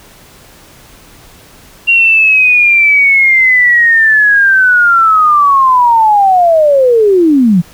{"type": "linear sweep", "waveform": "sine", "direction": "down", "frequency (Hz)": [2770, 161.7], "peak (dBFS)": -4, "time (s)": [1.87, 7.62], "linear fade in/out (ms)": 20, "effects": ["pink hiss -39 dBFS RMS until 7.73 s"]}